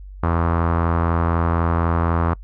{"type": "tone with low-pass filter", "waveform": "sawtooth", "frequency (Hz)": 84, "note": "E2", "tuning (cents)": 33, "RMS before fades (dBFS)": -19, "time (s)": [0.23, 2.34], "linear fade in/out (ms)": 5, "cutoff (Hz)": 1200, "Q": 3.1, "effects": ["noise-tail reverb RT60 0.1 s tail -26 dB re dry", "added 48 Hz sine -34 dBFS peak until 2.43 s"]}